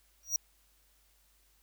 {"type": "tone with exponential growth", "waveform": "square", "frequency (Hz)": 5760, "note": "F#8", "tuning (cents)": -47, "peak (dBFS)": -24, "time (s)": [0.23, 0.36], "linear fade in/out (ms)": 2, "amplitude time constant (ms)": 28, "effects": ["added 50 Hz sine -69 dBFS peak until 1.62 s", "white hiss -69 dBFS RMS until 1.62 s"]}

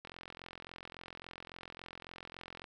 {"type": "click train", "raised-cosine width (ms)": 0.3, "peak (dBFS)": -30, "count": 114, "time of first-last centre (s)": [0.05, 2.642], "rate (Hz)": 43.6, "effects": []}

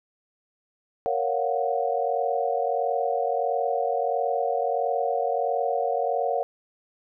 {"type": "chord", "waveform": "sine", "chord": "Gb major seventh", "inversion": "first", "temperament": "equal", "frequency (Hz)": [466.2, 554.4, 698.5, 740], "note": ["Bb4", "Db5", "F5", "Gb5"], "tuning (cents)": [0, 0, 0, 0], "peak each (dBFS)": -28, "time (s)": [1.06, 6.43], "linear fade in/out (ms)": 0, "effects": []}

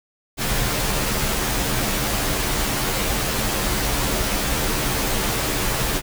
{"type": "noise with comb filter", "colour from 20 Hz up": "pink", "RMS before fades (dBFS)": -22, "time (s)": [0.37, 6.02], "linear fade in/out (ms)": 50, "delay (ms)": 12, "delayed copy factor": -0.8, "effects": []}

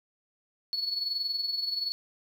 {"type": "tone with amplitude modulation", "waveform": "sine", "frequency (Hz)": 4402, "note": "C#8", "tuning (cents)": -13, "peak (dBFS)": -25, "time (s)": [0.73, 1.92], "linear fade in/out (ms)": 0, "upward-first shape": "sine", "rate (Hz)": 21.2, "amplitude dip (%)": 65, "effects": ["tanh soft clip ceiling -22 dBFS", "9-bit"]}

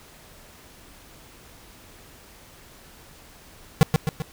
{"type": "tone with echo", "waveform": "square", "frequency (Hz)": 155.4, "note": "D#3", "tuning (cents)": -2, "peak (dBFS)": -11, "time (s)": [3.81, 3.83], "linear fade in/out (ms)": 0, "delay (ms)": 130, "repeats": 3, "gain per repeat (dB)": -5, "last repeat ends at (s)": 4.22, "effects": ["pink hiss -49 dBFS RMS until 4.32 s"]}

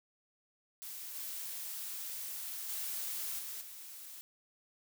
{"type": "noise with level steps", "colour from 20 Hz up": "blue", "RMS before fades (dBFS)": [-45, -42, -39, -43, -49], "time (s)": [0.82, 4.21], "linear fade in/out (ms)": 0, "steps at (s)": [1.15, 2.69, 3.39, 3.61], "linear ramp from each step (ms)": 2, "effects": []}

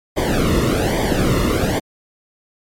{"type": "noise with flanger", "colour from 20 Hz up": "brown", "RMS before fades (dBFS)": -17, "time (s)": [0.16, 1.8], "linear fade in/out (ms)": 20, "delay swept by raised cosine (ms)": [0.73, 1.29], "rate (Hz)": 1.2, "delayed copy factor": -0.85, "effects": ["MP3 64 kbps"]}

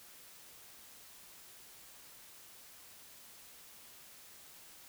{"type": "silence", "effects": ["white hiss -56 dBFS RMS until 4.88 s"]}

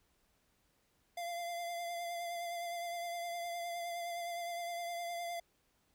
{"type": "tone with vibrato", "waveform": "square", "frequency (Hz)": 690, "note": "F5", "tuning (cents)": -21, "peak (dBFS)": -39, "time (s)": [1.17, 5.4], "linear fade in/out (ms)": 5, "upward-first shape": "sine", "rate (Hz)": 9.7, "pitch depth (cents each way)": 25, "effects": ["pink hiss -75 dBFS RMS until 5.94 s"]}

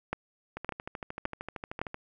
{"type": "two click trains", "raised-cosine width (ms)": 0.5, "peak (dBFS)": [-22, -15], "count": [19, 4], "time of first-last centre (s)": [[0.57, 1.944], [0.13, 1.815]], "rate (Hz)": [13.1, 1.78], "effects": []}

